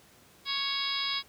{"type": "harmonic tone", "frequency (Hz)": 554.4, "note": "C#5", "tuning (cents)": 0, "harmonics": [2, 3, 4, 5, 6, 7, 8, 9], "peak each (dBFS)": [-38, -43, -37, -43, -35, -34, -40, -36], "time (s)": [0.45, 1.23], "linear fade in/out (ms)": 50, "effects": ["pink hiss -58 dBFS RMS until 1.28 s", "high-pass 80 Hz 12 dB/octave"]}